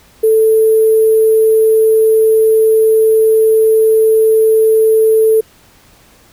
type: tone with sample-and-hold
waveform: sine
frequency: 440 Hz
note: A4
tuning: in tune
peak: -6 dBFS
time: 0.23-5.41 s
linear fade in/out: 10 ms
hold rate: 11025 Hz
effects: pink hiss -46 dBFS RMS until 6.32 s